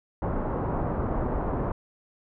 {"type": "low-pass noise", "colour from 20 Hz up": "pink", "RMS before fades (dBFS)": -28, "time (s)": [0.22, 1.72], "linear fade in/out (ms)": 2, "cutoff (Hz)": 1100, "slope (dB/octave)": 24, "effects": []}